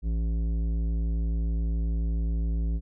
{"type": "tone with tanh clipping", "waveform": "sine", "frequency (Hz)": 55.8, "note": "A1", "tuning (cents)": 25, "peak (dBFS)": -26, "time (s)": [0.02, 2.81], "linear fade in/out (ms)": 50, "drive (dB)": 12, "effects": []}